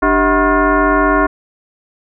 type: tone with frequency modulation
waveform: sine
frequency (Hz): 391.7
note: G4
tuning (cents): -1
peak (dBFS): -9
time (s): 0.02-1.27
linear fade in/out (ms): 10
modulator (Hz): 344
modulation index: 3.3
effects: none